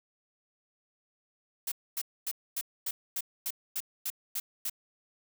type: noise bursts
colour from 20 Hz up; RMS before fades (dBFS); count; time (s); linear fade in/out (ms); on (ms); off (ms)
blue; -33; 11; 1.67-4.698; 5; 48; 250
effects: none